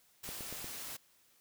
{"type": "noise", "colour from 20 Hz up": "white", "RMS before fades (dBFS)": -44, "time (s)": [0.23, 0.97], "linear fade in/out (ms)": 10}
{"type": "click train", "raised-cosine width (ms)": 2, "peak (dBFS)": -33, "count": 4, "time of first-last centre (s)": [0.29, 0.644], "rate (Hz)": 8.48}
{"effects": ["white hiss -68 dBFS RMS until 1.4 s"]}